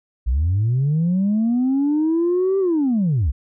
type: linear two-way sweep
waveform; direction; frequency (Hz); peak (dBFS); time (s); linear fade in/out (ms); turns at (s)
sine; up then down; 55.1 to 393.2 to 55.1; -14; 0.26-3.32; 20; 2.59
effects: tanh soft clip ceiling -13 dBFS